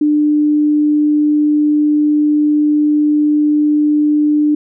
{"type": "tone", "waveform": "sine", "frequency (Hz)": 298.7, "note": "D4", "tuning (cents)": 29, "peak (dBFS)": -9, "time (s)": [0.01, 4.55], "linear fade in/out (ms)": 5, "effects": []}